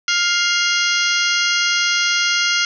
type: harmonic tone with a mistuned harmonic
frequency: 702 Hz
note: F5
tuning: 9 cents sharp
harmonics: 2 / 3 / 4 / 5 / 6 / 7 / 8 / 9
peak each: -20 / -22 / -23 / -24 / -25 / -25 / -26 / -27 dBFS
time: 0.08-2.65 s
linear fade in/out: 2 ms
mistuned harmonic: 5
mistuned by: -100 cents
effects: none